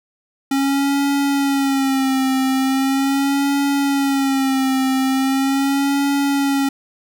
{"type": "tone with vibrato", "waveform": "square", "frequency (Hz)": 272.1, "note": "C#4", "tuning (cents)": -32, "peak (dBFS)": -16, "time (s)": [0.51, 6.69], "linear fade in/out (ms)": 5, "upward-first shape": "sine", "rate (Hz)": 0.4, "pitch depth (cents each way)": 54, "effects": []}